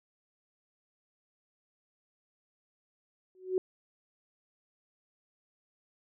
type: tone with exponential growth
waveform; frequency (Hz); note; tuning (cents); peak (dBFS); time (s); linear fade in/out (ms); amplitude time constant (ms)
sine; 371.7; F#4; +8; -22; 3.35-3.58; 1; 50
effects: none